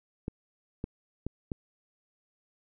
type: clicks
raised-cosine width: 3 ms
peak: -20 dBFS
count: 4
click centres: 0.281 / 0.841 / 1.266 / 1.518 s
effects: none